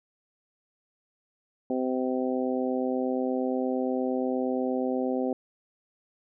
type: harmonic tone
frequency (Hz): 128.5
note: C3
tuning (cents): -31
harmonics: 2 / 3 / 4 / 5 / 6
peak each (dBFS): -28 / -32 / -31 / -37 / -37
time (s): 1.7-5.33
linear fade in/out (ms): 2
effects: none